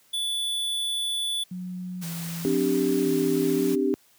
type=tone; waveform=square; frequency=3462 Hz; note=A7; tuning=29 cents flat; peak=-26 dBFS; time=0.13-1.44 s; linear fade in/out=10 ms
type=tone with vibrato; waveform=sine; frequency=174.61 Hz; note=F3; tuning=in tune; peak=-31 dBFS; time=1.51-3.75 s; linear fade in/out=5 ms; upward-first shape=square; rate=0.97 Hz; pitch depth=69 cents each way
type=noise; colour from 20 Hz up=white; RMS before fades=-38 dBFS; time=2.01-3.76 s; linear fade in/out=20 ms
type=chord; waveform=sine; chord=C suspended second; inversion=none; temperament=equal with one note detuned; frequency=261.6 / 297.2 / 392 Hz; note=C4 / D4 / G4; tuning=0 / +21 / 0 cents; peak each=-26 / -26 / -24 dBFS; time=2.45-3.94 s; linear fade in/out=0 ms
effects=white hiss -60 dBFS RMS until 4.18 s + high-pass 80 Hz 12 dB/octave